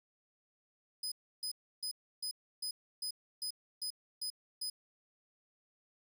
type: tone bursts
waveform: sawtooth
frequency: 5010 Hz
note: D#8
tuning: 11 cents sharp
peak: -34 dBFS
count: 10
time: 1.03-4.7 s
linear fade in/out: 5 ms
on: 88 ms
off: 310 ms
effects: none